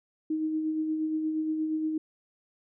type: tone with tremolo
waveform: sine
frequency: 313.1 Hz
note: D#4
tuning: 11 cents sharp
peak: -25 dBFS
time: 0.3-1.98 s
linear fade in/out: 5 ms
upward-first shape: sine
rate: 8.5 Hz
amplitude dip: 35%
effects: none